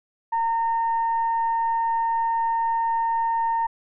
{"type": "tone with frequency modulation", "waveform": "sine", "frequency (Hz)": 916, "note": "A#5", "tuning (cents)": -31, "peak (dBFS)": -20, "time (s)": [0.32, 3.67], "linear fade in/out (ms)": 10, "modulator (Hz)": 914, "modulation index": 0.26, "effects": []}